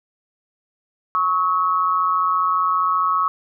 sine tone pair together, 1108.7 / 1283.6 Hz, C#6 / E6, 0 / -46 cents, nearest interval minor third, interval 254 cents, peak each -18 / -20 dBFS, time 1.15-3.28 s, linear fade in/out 0 ms, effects none

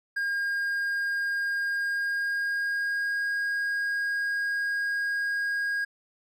triangle tone with pitch glide, 1618 to 1633 Hz, G#6 to G#6, -46 to -30 cents, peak -24 dBFS, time 0.16-5.85 s, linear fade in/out 10 ms, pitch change +16 cents, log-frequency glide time 1.68-3.25 s, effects none

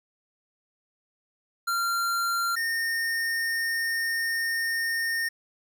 square tone pair in turn, 1380 / 1831.3 Hz, F6 / A#6, -21 / -31 cents, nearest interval perfect fourth, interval 490 cents, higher second, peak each -25 / -26 dBFS, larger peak first, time 1.67-2.56 / 2.56-5.29 s, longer second, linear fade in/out 10 ms, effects 10-bit

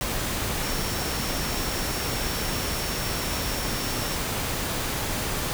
sine tone in noise, 5480 Hz, F8, 34 cents flat, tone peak -37 dBFS, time 0.63-4.16 s, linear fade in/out 0 ms, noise pink, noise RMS -28 dBFS, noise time 0.01-5.53 s, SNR -12 dB, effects none

